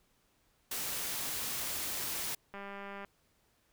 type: noise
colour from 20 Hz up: white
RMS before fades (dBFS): -37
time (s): 0.71-2.35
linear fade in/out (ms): 5
type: click train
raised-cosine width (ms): 0.5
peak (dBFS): -30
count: 102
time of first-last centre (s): 2.54-3.048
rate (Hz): 199
effects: pink hiss -72 dBFS RMS until 3.72 s